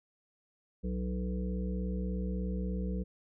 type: harmonic tone with a mistuned harmonic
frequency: 61.7 Hz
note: B1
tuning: 1 cent flat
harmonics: 1 / 3 / 5 / 7 / 8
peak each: -34 / -35 / -47 / -45 / -46 dBFS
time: 0.83-3.04 s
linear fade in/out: 20 ms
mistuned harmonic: 7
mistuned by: +20 cents
effects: none